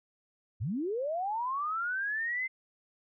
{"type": "linear sweep", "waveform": "sine", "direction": "up", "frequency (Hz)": [81.3, 2090], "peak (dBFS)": -30, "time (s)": [0.6, 2.48], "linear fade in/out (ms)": 20, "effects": []}